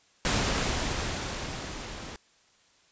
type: noise with level ramp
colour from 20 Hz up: pink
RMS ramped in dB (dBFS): -25 to -41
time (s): 0.25-2.16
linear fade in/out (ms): 0
effects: white hiss -63 dBFS RMS until 2.91 s + resampled to 16000 Hz